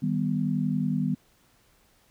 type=chord; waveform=sine; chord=Eb augmented; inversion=none; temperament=equal; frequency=155.56 / 196 / 246.9 Hz; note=Eb3 / G3 / B3; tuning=0 / 0 / 0 cents; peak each=-28 dBFS; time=0.02-1.15 s; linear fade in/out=10 ms; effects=pink hiss -63 dBFS RMS until 2.1 s